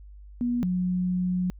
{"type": "tone pair in turn", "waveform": "sine", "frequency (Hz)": [242.1, 181.37], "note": ["B3", "F#3"], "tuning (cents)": [-34, -34], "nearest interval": "perfect fourth", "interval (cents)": 500, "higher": "first", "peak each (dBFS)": -23, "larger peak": "neither", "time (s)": [[0.41, 0.63], [0.63, 1.5]], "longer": "second", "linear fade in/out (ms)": 0, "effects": ["added 50 Hz sine -43 dBFS peak until 1.59 s"]}